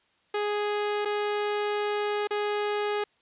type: tone with dropouts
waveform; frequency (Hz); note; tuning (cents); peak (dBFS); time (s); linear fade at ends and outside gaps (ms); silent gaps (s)
sawtooth; 415.3; G#4; 0; -22; 0.34-3.04; 5; 1.05-1.055 / 2.273-2.307
effects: white hiss -67 dBFS RMS until 3.21 s + resampled to 8000 Hz